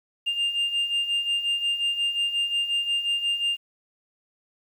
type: beating tone pair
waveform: sine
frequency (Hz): 2799 / 2804.6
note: F7 / F7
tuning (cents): +3 / +7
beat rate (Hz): 5.6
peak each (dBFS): -27 / -22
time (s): 0.26-3.57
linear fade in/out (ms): 20
effects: tanh soft clip ceiling -20 dBFS + 9-bit